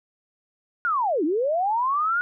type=linear two-way sweep; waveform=sine; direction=down then up; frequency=1462 to 282.8 to 1462 Hz; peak=-20 dBFS; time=0.85-2.21 s; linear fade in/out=0 ms; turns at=1.24 s; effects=none